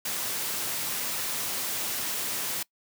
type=noise; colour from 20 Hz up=white; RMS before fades=-31 dBFS; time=0.05-2.63 s; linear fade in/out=5 ms; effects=noise-tail reverb RT60 0.1 s tail -23 dB re dry + high-pass 100 Hz 12 dB/octave